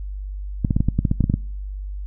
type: clicks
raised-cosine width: 5 ms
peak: -5 dBFS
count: 12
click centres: 0.648 / 0.708 / 0.765 / 0.805 / 0.886 / 0.99 / 1.052 / 1.114 / 1.207 / 1.241 / 1.299 / 1.34 s
effects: noise-tail reverb RT60 0.6 s tail -26 dB re dry + added 49 Hz sine -27 dBFS peak until 2.06 s